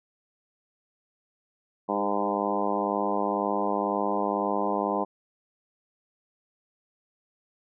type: harmonic tone with a mistuned harmonic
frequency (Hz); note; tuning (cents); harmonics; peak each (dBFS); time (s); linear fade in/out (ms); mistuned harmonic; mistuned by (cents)
102; G#2; -31; 2 / 3 / 4 / 5 / 6 / 7 / 8 / 9 / 10; -33 / -33 / -33 / -33 / -33 / -33 / -33 / -33 / -33; 1.88-5.05; 20; 4; -16
effects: none